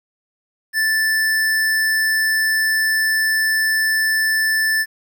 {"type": "tone", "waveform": "square", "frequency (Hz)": 1760, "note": "A6", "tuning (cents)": 0, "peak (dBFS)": -16, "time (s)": [0.73, 4.86], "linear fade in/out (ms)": 50, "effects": ["9-bit"]}